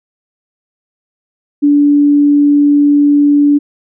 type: tone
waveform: sine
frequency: 289.5 Hz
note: D4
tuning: 25 cents flat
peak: -5 dBFS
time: 1.62-3.59 s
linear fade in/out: 20 ms
effects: none